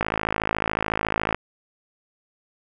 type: click train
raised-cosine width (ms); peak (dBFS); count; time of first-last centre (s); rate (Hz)
0.5; -7; 73; 0.01-1.346; 53.9
effects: none